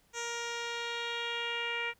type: tone with low-pass filter sweep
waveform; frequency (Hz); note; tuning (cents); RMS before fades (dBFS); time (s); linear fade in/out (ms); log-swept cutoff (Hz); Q
10% pulse; 470; A#4; +14; -36; 0.13-1.94; 50; 6400 to 2400; 3.1
effects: pink hiss -68 dBFS RMS until 1.99 s